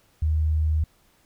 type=tone; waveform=sine; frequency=77.78 Hz; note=D#2; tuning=in tune; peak=-19 dBFS; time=0.22-0.84 s; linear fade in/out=5 ms; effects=pink hiss -62 dBFS RMS until 1.25 s